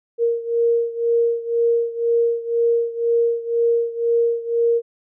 sine beating tone pair, 466.2 / 468.2 Hz, A#4 / A#4, 0 / +8 cents, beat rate 2 Hz, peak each -18 / -21 dBFS, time 0.18-4.82 s, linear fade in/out 50 ms, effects none

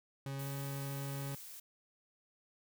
40% pulse tone with pitch glide, 137.2 to 138.71 Hz, C#3 to C#3, -17 to +1 cents, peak -38 dBFS, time 0.26-1.35 s, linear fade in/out 2 ms, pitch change +18 cents, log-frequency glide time 0.36-0.51 s
blue noise, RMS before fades -50 dBFS, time 0.39-1.6 s, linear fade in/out 5 ms
effects none

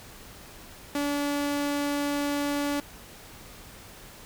sawtooth tone, 287.5 Hz, D4, 37 cents flat, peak -22 dBFS, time 0.95-2.8 s, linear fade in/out 2 ms, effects pink hiss -47 dBFS RMS until 4.25 s

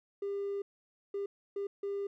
triangle tone bursts at uneven times, 400 Hz, G4, 35 cents sharp, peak -30 dBFS, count 4, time 0.22-0.62 / 1.14-1.26 / 1.56-1.67 / 1.83-2.07 s, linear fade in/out 5 ms, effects tanh soft clip ceiling -29 dBFS

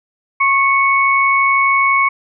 sine tone pair together, 1092.6 / 2217 Hz, C#6 / C#7, -25 / 0 cents, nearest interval octave, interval 1225 cents, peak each -13 dBFS, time 0.4-2.09 s, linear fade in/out 10 ms, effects none

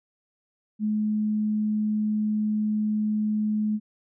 sine tone, 213 Hz, G#3, 44 cents sharp, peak -22 dBFS, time 0.79-3.8 s, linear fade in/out 50 ms, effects none

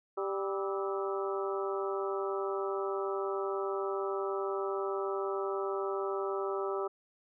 harmonic tone with a mistuned harmonic, 196 Hz, G3, in tune, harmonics 2 / 3 / 4 / 5 / 6 / 7, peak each -33 / -40 / -42 / -44 / -42 / -41 dBFS, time 0.17-6.88 s, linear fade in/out 10 ms, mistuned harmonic 7, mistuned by -90 cents, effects none

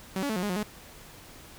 sawtooth tone with pitch steps, 190.1 / 283.9 / 218.2 / 179.9 / 206.7 / 180.2 / 210.3 Hz, F#3 / C#4 / A3 / F#3 / G#3 / F#3 / G#3, +47 / +41 / -14 / -48 / -8 / -45 / +22 cents, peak -24 dBFS, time 0.16-0.629 s, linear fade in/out 0 ms, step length 67 ms, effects pink hiss -49 dBFS RMS until 1.58 s

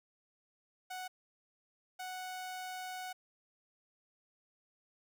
sawtooth tone bursts at uneven times, 740 Hz, F#5, in tune, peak -37 dBFS, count 2, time 0.9-1.08 / 1.99-3.13 s, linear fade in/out 10 ms, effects none

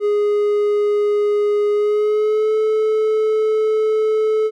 triangle tone with pitch glide, 414.5 to 434.1 Hz, G#4 to A4, -3 to -23 cents, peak -12 dBFS, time 0-4.51 s, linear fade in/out 50 ms, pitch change +80 cents, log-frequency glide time 1.72-2.54 s, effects none

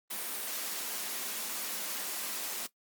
white high-pass noise, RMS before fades -37 dBFS, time 0.1-2.67 s, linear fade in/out 10 ms, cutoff 180 Hz, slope 96 dB/octave, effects noise-tail reverb RT60 0.1 s tail -17 dB re dry + Opus 32 kbps

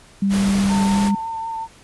sine tone with pitch glide, 197.2 to 201 Hz, G3 to G3, +11 to +44 cents, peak -15 dBFS, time 0.22-1.15 s, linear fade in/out 5 ms, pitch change +33 cents, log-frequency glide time 0.93-1.02 s
pink noise, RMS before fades -27 dBFS, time 0.29-1.12 s, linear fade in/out 50 ms
sine tone with vibrato, 902 Hz, A5, 43 cents sharp, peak -24 dBFS, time 0.68-1.68 s, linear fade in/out 50 ms, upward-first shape sine, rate 5.3 Hz, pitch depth 18 cents each way
effects pink hiss -48 dBFS RMS until 1.83 s + resampled to 24000 Hz

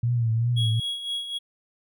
sine tone with vibrato, 116.54 Hz, A#2, in tune, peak -20 dBFS, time 0.03-0.8 s, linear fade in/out 5 ms, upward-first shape triangle, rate 2.6 Hz, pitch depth 85 cents each way
triangle tone with tremolo, 3322 Hz, G#7, in tune, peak -24 dBFS, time 0.56-1.39 s, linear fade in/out 20 ms, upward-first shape sine, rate 3.9 Hz, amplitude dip 60%
effects none

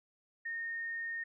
sine tone, 1840 Hz, A#6, 23 cents flat, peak -36 dBFS, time 0.45-1.24 s, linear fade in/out 10 ms, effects none

